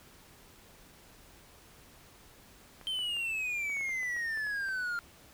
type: clicks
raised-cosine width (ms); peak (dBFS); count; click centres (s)
0.5; -35; 12; 2.813 / 2.99 / 3.167 / 3.699 / 3.768 / 3.81 / 3.892 / 4.031 / 4.165 / 4.374 / 4.468 / 4.687
type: exponential sweep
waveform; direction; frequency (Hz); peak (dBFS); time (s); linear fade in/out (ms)
triangle; down; 3136 to 1391; -30; 2.87-4.99; 0
effects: pink hiss -57 dBFS RMS until 5.33 s